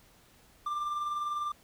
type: tone with tremolo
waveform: triangle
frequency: 1187 Hz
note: D6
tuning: 18 cents sharp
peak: -27 dBFS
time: 0.66-1.52 s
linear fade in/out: 5 ms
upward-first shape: triangle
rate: 20 Hz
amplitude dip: 45%
effects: pink hiss -61 dBFS RMS until 1.63 s